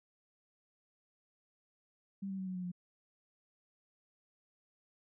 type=tone with pitch steps; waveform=sine; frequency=196 / 192.3 / 188.67 / 185.11 / 181.61 / 178.18 Hz; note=G3 / G3 / F#3 / F#3 / F#3 / F3; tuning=0 / -33 / +34 / +1 / -32 / +35 cents; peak=-37 dBFS; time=2.22-2.718 s; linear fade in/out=10 ms; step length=83 ms; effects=none